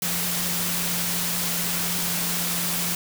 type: tone in noise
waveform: sine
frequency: 174.5 Hz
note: F3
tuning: 1 cent flat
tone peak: -32 dBFS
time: 0.02-2.95 s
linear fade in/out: 2 ms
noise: white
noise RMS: -26 dBFS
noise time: 0.02-2.95 s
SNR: -9 dB
effects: none